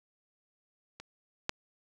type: clicks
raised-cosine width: 0.2 ms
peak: -27 / -12 dBFS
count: 2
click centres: 1 / 1.494 s
effects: none